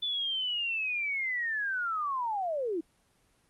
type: linear sweep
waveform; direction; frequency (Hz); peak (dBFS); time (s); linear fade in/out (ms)
sine; down; 3498 to 305.8; -29; 0.02-2.81; 10
effects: pink hiss -68 dBFS RMS until 3.49 s + Opus 24 kbps

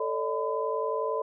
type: tone cluster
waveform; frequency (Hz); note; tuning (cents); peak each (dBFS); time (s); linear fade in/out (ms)
sine; 442.6 / 563 / 614 / 1010; A4 / C#5 / D#5 / B5; +10 / +27 / -23 / +39; -30 / -34 / -34 / -32; 0-1.22; 5
effects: none

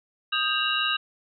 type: tone cluster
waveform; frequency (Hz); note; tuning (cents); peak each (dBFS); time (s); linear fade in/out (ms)
sine; 1246 / 1587 / 2761 / 2887 / 3831; D#6 / G6 / F7 / F#7 / A#7; +2 / +21 / -20 / -43 / +47; -29; 0.32-0.97; 10
effects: none

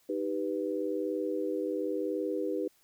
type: chord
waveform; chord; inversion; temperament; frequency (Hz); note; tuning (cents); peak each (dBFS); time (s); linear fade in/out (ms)
sine; Eb augmented; none; equal; 311.1 / 392 / 493.9; Eb4 / G4 / B4; 0 / 0 / 0; -34; 0.09-2.68; 5
effects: white hiss -67 dBFS RMS until 2.83 s

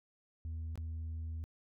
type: tone with dropouts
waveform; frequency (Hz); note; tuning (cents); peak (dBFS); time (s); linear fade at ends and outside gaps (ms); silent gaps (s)
sine; 80.7; E2; -36; -35; 0.45-1.44; 0; 0.756-0.776
effects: tanh soft clip ceiling -37 dBFS

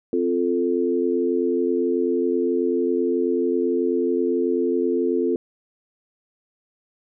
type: chord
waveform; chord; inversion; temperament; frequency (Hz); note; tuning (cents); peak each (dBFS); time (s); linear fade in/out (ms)
sine; F major; second; equal; 261.6 / 349.2 / 440; C4 / F4 / A4; 0 / 0 / 0; -24 / -22 / -23; 0.13-5.36; 2
effects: none

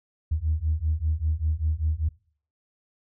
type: beating tone pair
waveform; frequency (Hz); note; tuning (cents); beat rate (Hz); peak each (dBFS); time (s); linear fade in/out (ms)
sine; 75.8 / 80.9; D#2 / E2; -45 / -32; 5.1; -25; 0.31-2.09; 10
effects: noise-tail reverb RT60 0.5 s tail -23 dB re dry + tanh soft clip ceiling -15 dBFS

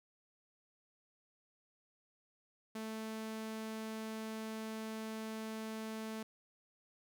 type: tone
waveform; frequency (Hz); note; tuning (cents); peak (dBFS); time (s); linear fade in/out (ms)
sawtooth; 220; A3; 0; -37; 2.75-6.23; 5
effects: none

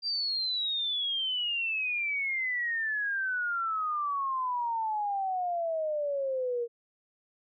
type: exponential sweep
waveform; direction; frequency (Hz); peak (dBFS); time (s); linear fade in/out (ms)
sine; down; 4762 to 466.2; -28; 0.02-6.68; 50
effects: none

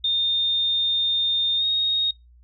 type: tone with pitch glide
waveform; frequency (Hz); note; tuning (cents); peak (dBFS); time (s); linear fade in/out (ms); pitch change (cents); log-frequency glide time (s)
sine; 3640 to 3732; A#7 to A#7; -42 to +1; -19; 0.04-2.11; 5; +43; 1.57-1.64
effects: noise-tail reverb RT60 0.2 s tail -26 dB re dry + added 60 Hz sine -49 dBFS peak until 2.43 s

